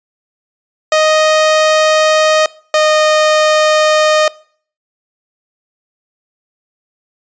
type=tone pair in turn; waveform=sawtooth; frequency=622.3 / 616.2 Hz; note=D#5 / D#5; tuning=0 / -17 cents; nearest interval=unison; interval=17 cents; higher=first; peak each=-4 dBFS; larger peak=neither; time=0.92-2.46 / 2.74-4.28 s; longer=neither; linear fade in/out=2 ms; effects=noise-tail reverb RT60 0.5 s tail -22 dB re dry + resampled to 16000 Hz